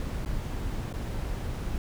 brown noise with dropouts, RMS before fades -32 dBFS, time 0-1.78 s, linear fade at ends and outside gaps 1 ms, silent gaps 0.25-0.259 / 0.928-0.938 s, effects none

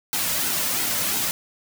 white noise with flanger, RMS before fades -24 dBFS, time 0.13-1.31 s, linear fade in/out 0 ms, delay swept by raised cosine 1.7 to 2.63 ms, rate 2.9 Hz, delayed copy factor -0.5, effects none

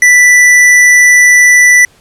sine tone with hard clipping, 1975.5 Hz, B6, in tune, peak -3 dBFS, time 0.02-1.85 s, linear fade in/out 2 ms, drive 17 dB, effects pink hiss -46 dBFS RMS until 2 s + low-pass 11000 Hz 12 dB/octave

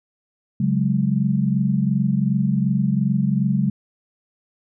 sine chord, C# suspended fourth, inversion none, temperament equal, 138.59 / 185 / 207.7 Hz, C#3 / F#3 / G#3, 0 / 0 / 0 cents, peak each -21 dBFS, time 0.6-3.7 s, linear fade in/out 5 ms, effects none

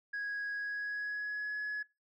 sine tone with pitch glide, 1656 to 1691.8 Hz, G#6 to G#6, -5 to +32 cents, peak -33 dBFS, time 0.13-1.83 s, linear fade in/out 10 ms, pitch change +37 cents, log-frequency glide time 0.54-1.57 s, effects noise-tail reverb RT60 0.3 s tail -26 dB re dry + tanh soft clip ceiling -33 dBFS

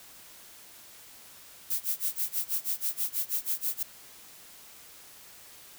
violet noise with tremolo, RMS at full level -28 dBFS, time 1.7-3.83 s, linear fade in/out 5 ms, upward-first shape sine, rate 6.2 Hz, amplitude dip 100%, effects white hiss -51 dBFS RMS until 5.78 s

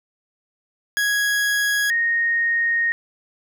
40% pulse / sine tone pair in turn, 1661.2 / 1859.4 Hz, G#6 / A#6, 0 / -5 cents, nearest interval major second, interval 195 cents, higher second, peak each -17 dBFS, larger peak neither, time 0.97-1.9 / 1.9-2.92 s, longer second, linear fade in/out 0 ms, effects none

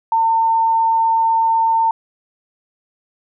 sine tone, 904 Hz, A5, 47 cents sharp, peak -12 dBFS, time 0.12-1.91 s, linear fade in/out 2 ms, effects none

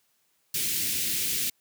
white band-stop noise, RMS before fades -28 dBFS, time 0.54-1.5 s, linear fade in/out 5 ms, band 380 to 2100 Hz, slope 24 dB/octave, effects white hiss -70 dBFS RMS until 1.6 s + high-pass 80 Hz 12 dB/octave

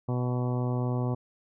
harmonic tone with a mistuned harmonic, 124 Hz, B2, 7 cents sharp, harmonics 1 / 2 / 3 / 4 / 5 / 6 / 7 / 8 / 9, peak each -27 / -33 / -37 / -39 / -41 / -43 / -44 / -45 / -46 dBFS, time 0.08-1.15 s, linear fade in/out 10 ms, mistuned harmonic 9, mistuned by +17 cents, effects none

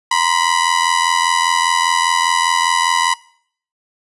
sawtooth ring-modulated tone, 987.8 Hz, B5, in tune, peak -6 dBFS, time 0.11-3.14 s, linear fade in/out 5 ms, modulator 42.5 Hz, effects noise-tail reverb RT60 0.6 s tail -22 dB re dry + resampled to 24000 Hz

